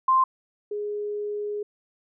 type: tone pair in turn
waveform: sine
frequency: 1046.5 / 415.3 Hz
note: C6 / G#4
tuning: 0 / 0 cents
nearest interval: octave + major third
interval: 1600 cents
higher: first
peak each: -16 / -27 dBFS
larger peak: first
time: 0.08-0.24 / 0.71-1.63 s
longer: second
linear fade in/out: 5 ms
effects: none